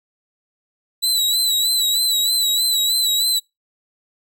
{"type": "tone with vibrato", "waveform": "sawtooth", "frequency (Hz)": 3951, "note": "B7", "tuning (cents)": 0, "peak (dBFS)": -13, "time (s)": [1.02, 3.4], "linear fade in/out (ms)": 20, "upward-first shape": "sine", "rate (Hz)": 3.2, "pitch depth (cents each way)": 58, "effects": ["noise-tail reverb RT60 0.2 s tail -26 dB re dry"]}